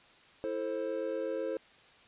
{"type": "chord", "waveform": "triangle", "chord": "A minor", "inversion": "second", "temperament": "just", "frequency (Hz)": [330, 440, 528], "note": ["E4", "A4", "C5"], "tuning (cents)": [2, 0, 16], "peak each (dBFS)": [-37, -35, -33], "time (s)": [0.44, 1.57], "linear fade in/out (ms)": 0, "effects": ["white hiss -59 dBFS RMS until 2.07 s", "resampled to 8000 Hz"]}